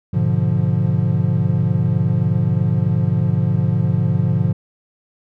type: chord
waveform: triangle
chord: G# diminished seventh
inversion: none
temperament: equal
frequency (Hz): 103.83 / 123.47 / 146.83 / 174.61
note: G#2 / B2 / D3 / F3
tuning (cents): 0 / 0 / 0 / 0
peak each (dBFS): -18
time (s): 0.13-4.53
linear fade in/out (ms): 10
effects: none